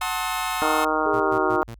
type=chord; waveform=sawtooth; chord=F# diminished seventh; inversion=none; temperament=just; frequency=740 / 888 / 1065.6 / 1278.7 Hz; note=F#5 / A5 / C6 / Eb6; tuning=0 / +16 / +31 / +47 cents; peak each=-26 dBFS; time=0.01-0.85 s; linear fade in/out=5 ms
type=harmonic tone; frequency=155.56 Hz; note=D#3; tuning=in tune; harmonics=2 / 3 / 4 / 5 / 6 / 7 / 8 / 9; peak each=-28 / -28 / -28 / -28 / -28 / -28 / -28 / -28 dBFS; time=0.62-1.63 s; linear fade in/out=0 ms
type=exponential sweep; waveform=sine; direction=down; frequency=420 to 356.3 Hz; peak=-24 dBFS; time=1.06-1.62 s; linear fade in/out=0 ms
type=tone bursts; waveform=sawtooth; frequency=115.6 Hz; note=A#2; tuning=14 cents flat; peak=-30 dBFS; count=4; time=1.13-1.748 s; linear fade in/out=10 ms; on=72 ms; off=110 ms
effects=added 50 Hz sine -45 dBFS peak until 1.79 s